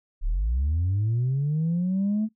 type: linear sweep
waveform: sine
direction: up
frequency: 31.49 to 221.1 Hz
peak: -20 dBFS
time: 0.21-2.29 s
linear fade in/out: 50 ms
effects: noise-tail reverb RT60 0.1 s tail -18 dB re dry + tanh soft clip ceiling -19 dBFS